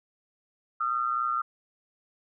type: tone pair together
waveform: sine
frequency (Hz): 1229 / 1353.1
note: D#6 / E6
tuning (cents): -22 / +45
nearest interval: major second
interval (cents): 167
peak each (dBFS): -28 / -28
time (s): 0.8-1.42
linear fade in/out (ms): 10
effects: none